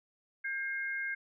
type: tone pair together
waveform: sine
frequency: 1600 / 2136 Hz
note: G6 / C7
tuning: +35 / +35 cents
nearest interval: perfect fourth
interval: 500 cents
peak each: -35 / -37 dBFS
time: 0.44-1.15 s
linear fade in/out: 10 ms
effects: none